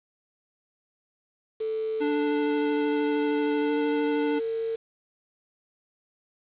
sine tone with pitch glide, 440 to 452.4 Hz, A4 to A4, 0 to +48 cents, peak -26 dBFS, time 1.6-4.76 s, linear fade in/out 10 ms, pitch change +48 cents, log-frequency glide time 3.63-3.73 s
square tone with vibrato, 293.7 Hz, D4, in tune, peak -26 dBFS, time 2-4.4 s, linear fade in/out 20 ms, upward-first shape square, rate 13 Hz, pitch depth 9 cents each way
effects resampled to 8000 Hz + 8-bit

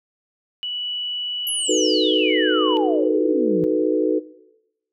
sine tone, 2951 Hz, F#7, 5 cents flat, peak -24 dBFS, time 0.63-2.77 s, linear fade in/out 0 ms
sine exponential sweep, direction down, 11670 to 160.5 Hz, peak -23 dBFS, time 1.47-3.64 s, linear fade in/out 0 ms
sine chord, B dominant seventh, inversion first, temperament equal, 311.1 / 370 / 440 / 493.9 Hz, D#4 / F#4 / A4 / B4, 0 / 0 / 0 / 0 cents, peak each -22 dBFS, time 1.68-4.2 s, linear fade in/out 20 ms
effects noise-tail reverb RT60 0.9 s tail -18 dB re dry

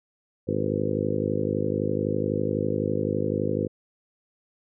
harmonic tone with a mistuned harmonic, 51.91 Hz, G#1, in tune, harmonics 2 / 3 / 4 / 5 / 6 / 7 / 8 / 9 / 10, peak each -32 / -32 / -32 / -32 / -32 / -32 / -32 / -32 / -32 dBFS, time 0.47-3.68 s, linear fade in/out 20 ms, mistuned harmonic 10, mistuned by -38 cents, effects none

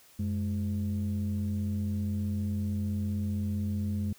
sine tone pair together, 92.99 / 208.4 Hz, F#2 / G#3, +9 / +6 cents, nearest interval octave + major second, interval 1397 cents, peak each -29 / -30 dBFS, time 0.19-4.13 s, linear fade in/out 5 ms, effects tanh soft clip ceiling -24 dBFS + white hiss -58 dBFS RMS until 4.18 s

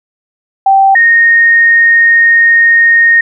sine tone pair in turn, 779 / 1852.8 Hz, G5 / A#6, -11 / -11 cents, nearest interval octave + minor third, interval 1500 cents, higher second, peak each -3 dBFS, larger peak neither, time 0.66-0.95 / 0.95-3.21 s, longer second, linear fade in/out 5 ms, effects none

